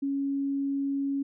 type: tone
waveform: sine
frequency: 277.2 Hz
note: C#4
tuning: in tune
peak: -26 dBFS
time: 0.02-1.23 s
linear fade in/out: 10 ms
effects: none